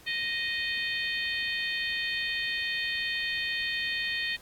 harmonic tone with a mistuned harmonic, 622.3 Hz, D#5, in tune, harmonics 3 / 4 / 5 / 6 / 7, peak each -32 / -34 / -36 / -38 / -39 dBFS, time 0.06-4.37 s, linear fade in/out 20 ms, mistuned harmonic 6, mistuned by -50 cents, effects pink hiss -54 dBFS RMS until 4.41 s + AAC 64 kbps

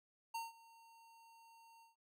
square tone with ADSR envelope, 916 Hz, A#5, 31 cents flat, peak -40 dBFS, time 0.34-1.96 s, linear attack 10 ms, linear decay 170 ms, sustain -22 dB, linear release 140 ms, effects none

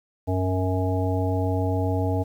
harmonic tone with a mistuned harmonic, 92.5 Hz, F#2, in tune, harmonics 1 / 3 / 5 / 7 / 9, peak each -23 / -28 / -30 / -31 / -33 dBFS, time 0.27-2.24 s, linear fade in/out 20 ms, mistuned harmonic 1, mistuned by +44 cents, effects 9-bit

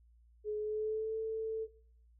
sine tone with pitch glide, 423.2 to 442.7 Hz, G#4 to A4, +33 to +11 cents, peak -33 dBFS, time 0.44-1.68 s, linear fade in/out 50 ms, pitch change +78 cents, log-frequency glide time 0.58-1.16 s, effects noise-tail reverb RT60 0.5 s tail -17 dB re dry + added 58 Hz sine -61 dBFS peak until 2.19 s

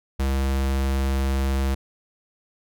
square tone, 67.3 Hz, C2, 49 cents sharp, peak -21 dBFS, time 0.19-1.75 s, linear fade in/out 10 ms, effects none

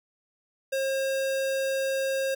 square tone, 537 Hz, C5, 45 cents sharp, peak -26 dBFS, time 0.72-2.35 s, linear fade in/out 10 ms, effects none

